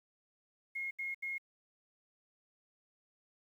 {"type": "tone bursts", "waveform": "sine", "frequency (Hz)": 2153, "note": "C7", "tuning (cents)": 49, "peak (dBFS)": -36, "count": 3, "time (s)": [0.75, 1.382], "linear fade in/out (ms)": 10, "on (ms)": 160, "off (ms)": 76, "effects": ["11-bit"]}